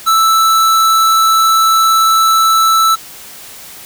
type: tone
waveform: square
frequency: 1318.5 Hz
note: E6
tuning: in tune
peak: -8 dBFS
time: 0.06-2.96 s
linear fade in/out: 20 ms
effects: white hiss -33 dBFS RMS until 3.85 s